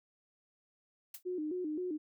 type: noise with exponential decay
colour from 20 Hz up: blue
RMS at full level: -40 dBFS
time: 1.14-1.23 s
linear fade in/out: 5 ms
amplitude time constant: 19 ms
type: tone with vibrato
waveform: sine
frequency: 333.1 Hz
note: E4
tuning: 18 cents sharp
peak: -34 dBFS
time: 1.25-1.98 s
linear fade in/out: 20 ms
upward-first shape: square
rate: 3.8 Hz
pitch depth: 150 cents each way
effects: none